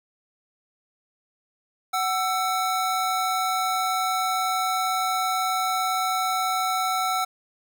square tone pair together, 747 / 1330.1 Hz, F#5 / E6, +16 / +15 cents, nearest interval minor seventh, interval 999 cents, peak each -26 dBFS, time 1.93-7.25 s, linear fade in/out 10 ms, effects none

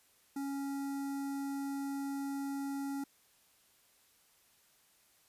square tone with notch filter, 277.2 Hz, C#4, in tune, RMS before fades -38 dBFS, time 0.36-3.04 s, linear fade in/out 5 ms, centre 3000 Hz, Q 0.53, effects white hiss -68 dBFS RMS until 5.28 s + resampled to 32000 Hz

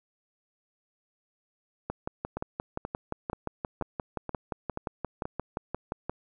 two click trains, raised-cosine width 1 ms, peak -17 / -19 dBFS, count 25 / 7, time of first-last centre 1.9-6.096 / 2.37-5.255 s, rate 5.72 / 2.08 Hz, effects none

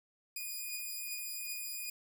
5% pulse beating tone pair, 2461 / 2463.6 Hz, D#7 / D#7, -20 / -18 cents, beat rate 2.6 Hz, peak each -30 / -36 dBFS, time 0.36-1.9 s, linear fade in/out 5 ms, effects none

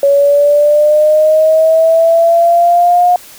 sine linear sweep, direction up, 558 to 717 Hz, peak -5 dBFS, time 0.03-3.16 s, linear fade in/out 2 ms, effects white hiss -36 dBFS RMS until 3.38 s

